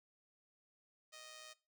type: tone with amplitude modulation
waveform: 5% pulse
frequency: 622.3 Hz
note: D#5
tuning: in tune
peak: -39 dBFS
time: 1.12-1.54 s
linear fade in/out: 20 ms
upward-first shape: sine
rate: 121 Hz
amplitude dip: 50%
effects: noise-tail reverb RT60 0.3 s tail -20 dB re dry